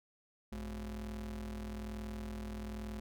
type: ring-modulated tone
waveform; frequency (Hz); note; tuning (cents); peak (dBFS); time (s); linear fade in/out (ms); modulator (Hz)
square; 77.78; D#2; 0; -38; 0.52-3; 5; 135
effects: none